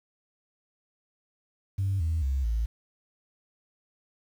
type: tone with pitch steps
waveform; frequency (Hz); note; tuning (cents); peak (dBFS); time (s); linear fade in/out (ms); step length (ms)
sine; 97.3 / 80.88 / 67.23 / 55.88; G2 / E2 / C2 / A1; -12 / -32 / +48 / +27; -23; 1.78-2.66; 10; 220
effects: tanh soft clip ceiling -21 dBFS + 9-bit